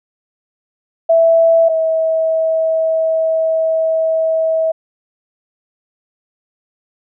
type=tone pair in turn; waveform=sine; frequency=660 / 644.9 Hz; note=E5 / E5; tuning=+2 / -38 cents; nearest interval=unison; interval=40 cents; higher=first; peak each=-7 / -12 dBFS; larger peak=first; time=1.09-1.69 / 1.69-4.72 s; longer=second; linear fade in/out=10 ms; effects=none